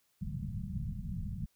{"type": "low-pass noise", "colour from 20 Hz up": "white", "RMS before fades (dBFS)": -38, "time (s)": [0.21, 1.46], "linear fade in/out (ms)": 10, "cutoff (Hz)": 210, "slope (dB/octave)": 96, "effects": ["white hiss -74 dBFS RMS until 1.55 s"]}